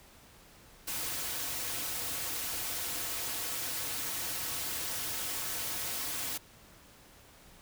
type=noise with comb filter; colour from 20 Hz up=white; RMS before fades=-36 dBFS; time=0.87-6.38 s; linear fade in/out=10 ms; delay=5 ms; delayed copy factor=-0.55; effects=pink hiss -57 dBFS RMS until 7.61 s